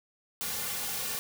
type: noise with comb filter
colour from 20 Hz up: white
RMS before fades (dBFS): -34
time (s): 0.41-1.19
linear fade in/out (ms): 0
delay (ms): 3.1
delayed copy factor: -0.9
effects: none